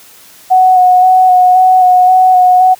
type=tone with vibrato; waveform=sine; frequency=737 Hz; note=F#5; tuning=7 cents flat; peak=-3 dBFS; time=0.5-2.75 s; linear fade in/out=20 ms; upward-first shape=square; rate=1.9 Hz; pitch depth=15 cents each way; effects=white hiss -39 dBFS RMS until 2.79 s + high-pass 80 Hz 12 dB/octave